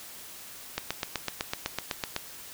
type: click train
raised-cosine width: 0.2 ms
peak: -11 dBFS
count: 12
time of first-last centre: 0.78-2.164 s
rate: 7.95 Hz
effects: white hiss -45 dBFS RMS until 2.53 s